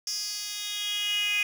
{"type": "tone with high-pass filter sweep", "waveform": "10% pulse", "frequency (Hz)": 413.7, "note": "G#4", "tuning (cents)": -7, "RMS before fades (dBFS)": -30, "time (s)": [0.07, 1.43], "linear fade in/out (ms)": 2, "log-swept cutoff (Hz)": [5200, 2500], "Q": 7.7, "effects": ["9-bit"]}